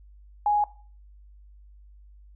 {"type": "tone", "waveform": "sine", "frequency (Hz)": 830.6, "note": "G#5", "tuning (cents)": 0, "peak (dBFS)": -19, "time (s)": [0.46, 0.64], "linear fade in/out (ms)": 2, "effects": ["noise-tail reverb RT60 0.4 s tail -18 dB re dry", "added 50 Hz sine -48 dBFS peak until 2.35 s"]}